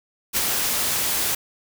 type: noise with ADSR envelope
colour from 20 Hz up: white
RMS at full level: -20 dBFS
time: 0.33-1.35 s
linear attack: 38 ms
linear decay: 29 ms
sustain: -3 dB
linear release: 6 ms
effects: none